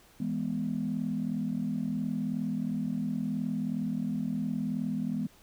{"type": "chord", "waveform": "sine", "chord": "E major", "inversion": "none", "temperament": "equal", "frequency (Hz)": [164.81, 207.7, 246.9], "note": ["E3", "G#3", "B3"], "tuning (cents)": [0, 0, 0], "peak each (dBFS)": [-35, -32, -32], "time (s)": [0.2, 5.27], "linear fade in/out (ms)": 5, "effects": ["tanh soft clip ceiling -21 dBFS", "pink hiss -59 dBFS RMS until 5.42 s"]}